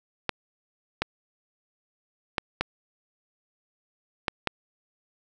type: clicks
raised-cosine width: 0.3 ms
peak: -8 dBFS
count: 6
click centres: 0.293 / 1.02 / 2.382 / 2.61 / 4.282 / 4.473 s
effects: none

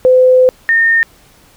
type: tone pair in turn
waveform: sine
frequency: 510 / 1826.9 Hz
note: C5 / A#6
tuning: -44 / -35 cents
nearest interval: octave + minor seventh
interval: 2209 cents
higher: second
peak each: -4 / -7 dBFS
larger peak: first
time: 0.05-0.49 / 0.69-1.03 s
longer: first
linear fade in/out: 0 ms
effects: pink hiss -46 dBFS RMS until 1.56 s

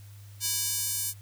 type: tone with high-pass filter sweep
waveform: square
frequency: 329.6 Hz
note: E4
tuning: in tune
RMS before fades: -30 dBFS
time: 0.4-1.14 s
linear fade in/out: 50 ms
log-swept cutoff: 5600 to 8600 Hz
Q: 0.96
effects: added 101 Hz sine -45 dBFS peak until 1.21 s + white hiss -58 dBFS RMS until 1.21 s

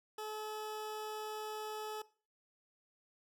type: tone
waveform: 20% pulse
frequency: 429.4 Hz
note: A4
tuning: 42 cents flat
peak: -36 dBFS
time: 0.18-2.02 s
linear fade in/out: 5 ms
effects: noise-tail reverb RT60 0.4 s tail -19 dB re dry

